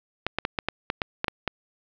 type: clicks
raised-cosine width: 0.3 ms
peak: -8 dBFS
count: 10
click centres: 0.266 / 0.386 / 0.451 / 0.588 / 0.686 / 0.901 / 1.018 / 1.244 / 1.282 / 1.477 s
effects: low-pass 4000 Hz 12 dB/octave + 8-bit